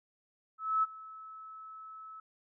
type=tone with ADSR envelope; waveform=sine; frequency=1300 Hz; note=E6; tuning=24 cents flat; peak=-24 dBFS; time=0.58-2.2 s; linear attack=250 ms; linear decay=26 ms; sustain=-21 dB; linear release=4 ms; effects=none